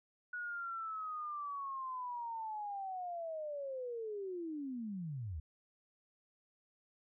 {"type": "linear sweep", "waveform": "sine", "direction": "down", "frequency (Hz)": [1466, 69.3], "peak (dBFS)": -39, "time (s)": [0.33, 5.4], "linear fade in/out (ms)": 5, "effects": []}